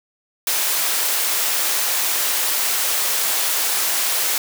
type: high-pass noise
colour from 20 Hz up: white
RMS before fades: -20 dBFS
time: 0.47-4.38 s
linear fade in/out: 2 ms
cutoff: 500 Hz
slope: 12 dB/octave
effects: none